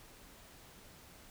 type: silence
effects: pink hiss -57 dBFS RMS until 1.3 s